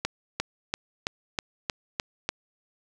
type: accelerating click train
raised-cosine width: 0.2 ms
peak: -9 dBFS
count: 8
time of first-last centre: 0.05-2.29 s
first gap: 350 ms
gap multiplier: 0.97
effects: none